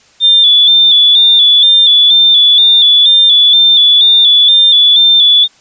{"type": "tone with vibrato", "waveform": "sine", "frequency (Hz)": 3520, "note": "A7", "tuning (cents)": 0, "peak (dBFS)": -3, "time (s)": [0.2, 5.48], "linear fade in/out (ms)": 50, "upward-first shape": "square", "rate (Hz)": 2.1, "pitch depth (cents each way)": 39, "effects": ["white hiss -46 dBFS RMS until 5.6 s", "resampled to 16000 Hz"]}